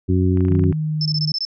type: harmonic tone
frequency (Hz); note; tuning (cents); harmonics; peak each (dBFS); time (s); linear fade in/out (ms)
92.1; F#2; -7; 1 / 2 / 3 / 4; -16 / -21 / -21 / -23; 0.08-0.73; 20
type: clicks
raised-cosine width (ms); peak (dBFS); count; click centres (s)
0.5; -23; 9; 0.373 / 0.407 / 0.451 / 0.484 / 0.521 / 0.552 / 0.594 / 0.639 / 0.726
type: tone with pitch glide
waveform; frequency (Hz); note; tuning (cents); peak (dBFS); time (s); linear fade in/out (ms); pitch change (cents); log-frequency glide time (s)
sine; 155.56 to 152.36; D#3 to D#3; 0 to -36; -19; 0.5-1.32; 2; -36; 0.73-1.18
type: tone bursts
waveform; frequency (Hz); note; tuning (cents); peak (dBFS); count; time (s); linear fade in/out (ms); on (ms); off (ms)
sine; 5274; E8; 0; -20; 7; 1.01-1.451; 2; 45; 21
effects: none